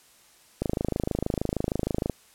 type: click train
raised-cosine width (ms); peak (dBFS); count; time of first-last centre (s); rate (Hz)
2; -12; 40; 0.62-2.097; 26.4
effects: white hiss -57 dBFS RMS until 2.34 s + low-pass 12000 Hz 12 dB/octave